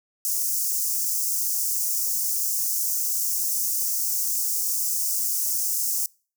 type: high-pass noise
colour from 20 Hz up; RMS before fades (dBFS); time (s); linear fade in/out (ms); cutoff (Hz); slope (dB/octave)
white; -25; 0.25-6.06; 0; 5400; 48
effects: noise-tail reverb RT60 0.4 s tail -26 dB re dry